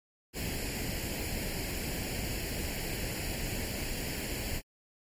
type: noise with comb filter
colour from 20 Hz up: pink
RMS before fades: -35 dBFS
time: 0.33-4.62 s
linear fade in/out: 50 ms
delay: 0.41 ms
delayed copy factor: +0.75
effects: MP3 64 kbps